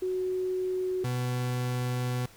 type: tone pair in turn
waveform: sine / 40% pulse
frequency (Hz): 370 / 124.55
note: F#4 / B2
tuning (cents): 0 / +15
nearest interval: octave + perfect fifth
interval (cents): 1885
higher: first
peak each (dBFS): -27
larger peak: neither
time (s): 0.02-1.04 / 1.04-2.26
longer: second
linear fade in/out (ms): 5
effects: pink hiss -54 dBFS RMS until 2.36 s